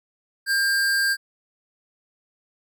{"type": "tone pair together", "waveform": "square", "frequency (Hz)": [1600, 4525], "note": ["G6", "C#8"], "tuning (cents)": [35, 35], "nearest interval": "octave + tritone", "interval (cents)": 1800, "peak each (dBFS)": [-20, -30], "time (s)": [0.46, 1.17], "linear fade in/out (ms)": 50, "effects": []}